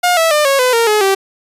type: tone with pitch steps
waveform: sawtooth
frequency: 713 / 653.8 / 599.6 / 549.8 / 504.2 / 462.3 / 424 / 388.8 Hz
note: F5 / E5 / D5 / C#5 / B4 / A#4 / G#4 / G4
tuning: +36 / -14 / +36 / -14 / +36 / -14 / +36 / -14 cents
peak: -6 dBFS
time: 0.03-1.15 s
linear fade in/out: 10 ms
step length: 140 ms
effects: resampled to 32000 Hz